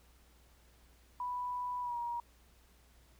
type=tone with pitch glide; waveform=sine; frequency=987.8 to 949.8 Hz; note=B5 to A#5; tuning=0 to +32 cents; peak=-35 dBFS; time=1.2-2.2 s; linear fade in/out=2 ms; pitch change=-68 cents; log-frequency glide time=1.81-1.97 s; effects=added 60 Hz sine -63 dBFS peak until 3.19 s + pink hiss -67 dBFS RMS until 3.19 s